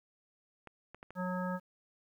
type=clicks; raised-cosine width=0.5 ms; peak=-33 dBFS; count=4; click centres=0.673 / 0.946 / 1.029 / 1.106 s
type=harmonic tone; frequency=182.4 Hz; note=F#3; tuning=24 cents flat; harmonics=1 / 3 / 5 / 7 / 9; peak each=-35 / -40 / -42 / -43 / -45 dBFS; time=1.15-1.6 s; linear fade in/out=50 ms
effects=11-bit